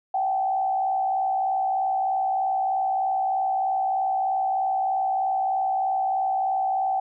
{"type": "tone with frequency modulation", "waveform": "sine", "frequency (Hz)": 767, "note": "G5", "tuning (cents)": -38, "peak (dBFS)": -21, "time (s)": [0.14, 7], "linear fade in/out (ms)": 5, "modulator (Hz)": 63.2, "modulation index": 0.59, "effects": []}